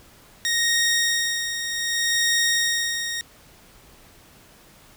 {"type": "tone with tremolo", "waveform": "15% pulse", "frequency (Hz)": 1864.7, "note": "A#6", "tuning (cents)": 0, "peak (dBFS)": -12, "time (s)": [0.45, 3.21], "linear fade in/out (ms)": 0, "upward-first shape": "sine", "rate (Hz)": 0.65, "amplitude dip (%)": 60, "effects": ["pink hiss -51 dBFS RMS until 4.96 s"]}